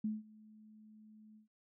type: tone with ADSR envelope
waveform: sine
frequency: 215.3 Hz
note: A3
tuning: 37 cents flat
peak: -32 dBFS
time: 0.04-1.48 s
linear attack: 6 ms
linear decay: 180 ms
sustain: -24 dB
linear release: 120 ms
effects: none